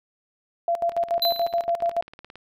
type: tone with tremolo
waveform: sine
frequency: 683 Hz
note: F5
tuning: 39 cents flat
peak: -19 dBFS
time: 0.68-2.01 s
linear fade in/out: 2 ms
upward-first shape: square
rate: 7 Hz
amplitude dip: 80%
type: click train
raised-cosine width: 0.3 ms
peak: -26 dBFS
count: 27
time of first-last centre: 0.92-2.356 s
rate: 18.1 Hz
type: tone with exponential decay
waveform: square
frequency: 4024 Hz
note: B7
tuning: 32 cents sharp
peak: -18 dBFS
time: 1.22-1.65 s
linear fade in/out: 2 ms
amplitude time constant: 92 ms
effects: none